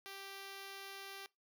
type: tone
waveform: 5% pulse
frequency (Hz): 392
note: G4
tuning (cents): 0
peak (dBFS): -36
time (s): 0.06-1.26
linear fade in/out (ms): 0
effects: noise-tail reverb RT60 0.2 s tail -21 dB re dry